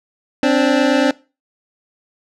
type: tone pair together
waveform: 25% pulse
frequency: 263.1 / 291.7 Hz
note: C4 / D4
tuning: +10 / -12 cents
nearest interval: major second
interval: 178 cents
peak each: -11 dBFS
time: 0.43-1.11 s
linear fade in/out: 2 ms
effects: noise-tail reverb RT60 0.3 s tail -21 dB re dry + low-pass 5000 Hz 12 dB/octave